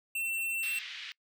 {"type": "tone", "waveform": "square", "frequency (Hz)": 2698, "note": "E7", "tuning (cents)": 40, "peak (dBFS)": -32, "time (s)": [0.15, 0.79], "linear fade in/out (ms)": 5}
{"type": "band-pass noise", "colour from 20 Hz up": "pink", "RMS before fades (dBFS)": -43, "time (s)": [0.63, 1.12], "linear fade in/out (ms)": 0, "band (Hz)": [2000, 3900], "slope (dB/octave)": 24}
{"effects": ["noise-tail reverb RT60 0.1 s tail -24 dB re dry"]}